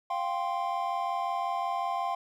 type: chord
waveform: triangle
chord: F suspended second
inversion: none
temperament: equal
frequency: 698.5 / 784 / 1046.5 Hz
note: F5 / G5 / C6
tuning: 0 / 0 / 0 cents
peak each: -31 dBFS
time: 0.1-2.15 s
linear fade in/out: 5 ms
effects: none